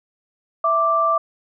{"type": "tone pair together", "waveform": "sine", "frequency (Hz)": [659.3, 1174.7], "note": ["E5", "D6"], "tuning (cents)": [0, 0], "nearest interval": "minor seventh", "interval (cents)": 1000, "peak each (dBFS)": [-21, -16], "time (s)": [0.64, 1.18], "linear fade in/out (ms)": 5, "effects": []}